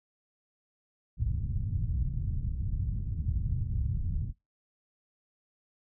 white low-pass noise, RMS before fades -31 dBFS, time 1.17-4.33 s, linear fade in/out 50 ms, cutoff 120 Hz, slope 24 dB/octave, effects noise-tail reverb RT60 0.2 s tail -22 dB re dry

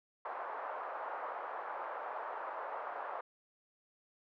white band-pass noise, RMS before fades -42 dBFS, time 0.25-3.21 s, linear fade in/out 5 ms, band 550 to 1200 Hz, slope 24 dB/octave, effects none

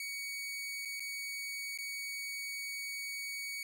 sawtooth tone with dropouts, 2245 Hz, C#7, 21 cents sharp, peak -35 dBFS, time 0-3.63 s, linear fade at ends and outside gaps 2 ms, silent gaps 0.851-0.855 / 0.997-1.003 / 1.776-1.786 s, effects none

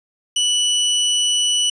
sawtooth tone, 2960 Hz, F#7, in tune, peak -12 dBFS, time 0.36-1.7 s, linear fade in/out 5 ms, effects resampled to 22050 Hz

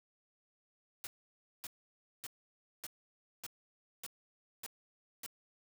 white noise bursts, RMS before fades -44 dBFS, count 8, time 1.04-5.262 s, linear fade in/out 0 ms, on 29 ms, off 570 ms, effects none

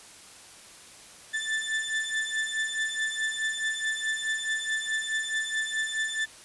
35% pulse beating tone pair, 1760 / 1764.7 Hz, A6 / A6, 0 / +5 cents, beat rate 4.7 Hz, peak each -30 / -28 dBFS, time 1.33-6.26 s, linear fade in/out 20 ms, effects white hiss -49 dBFS RMS until 6.44 s + resampled to 24000 Hz

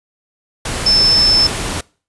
sine tone in noise, 5274 Hz, E8, in tune, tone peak -9 dBFS, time 0.86-1.47 s, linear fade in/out 5 ms, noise pink, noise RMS -21 dBFS, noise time 0.65-1.81 s, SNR +9 dB, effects noise-tail reverb RT60 0.4 s tail -24 dB re dry + resampled to 24000 Hz

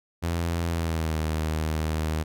sawtooth tone with pitch glide, 84.5 to 78.39 Hz, E2 to D#2, +43 to +13 cents, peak -21 dBFS, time 0.22-2.24 s, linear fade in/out 20 ms, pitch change -130 cents, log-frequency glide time 0.68-1.19 s, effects none

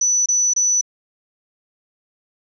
sine tone bursts, 5960 Hz, F#8, 12 cents sharp, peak -14 dBFS, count 3, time 0.01-0.812 s, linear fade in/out 5 ms, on 250 ms, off 26 ms, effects none

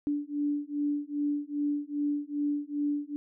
sine beating tone pair, 290 / 292.5 Hz, D4 / D4, -22 / -7 cents, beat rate 2.5 Hz, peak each -31 dBFS, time 0.07-3.16 s, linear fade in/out 0 ms, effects none

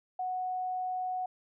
sine tone, 738 Hz, F#5, 5 cents flat, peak -31 dBFS, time 0.19-1.26 s, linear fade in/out 5 ms, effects none

